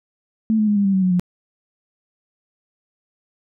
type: tone with pitch steps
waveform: sine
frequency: 220.3 / 213.8 / 207.5 / 201.3 / 195.36 / 189.58 / 183.97 / 178.53 Hz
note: A3 / A3 / G#3 / G3 / G3 / F#3 / F#3 / F3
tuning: +2 / -49 / -1 / +46 / -6 / +42 / -10 / +38 cents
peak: -14 dBFS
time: 0.5-1.196 s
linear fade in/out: 0 ms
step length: 87 ms
effects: none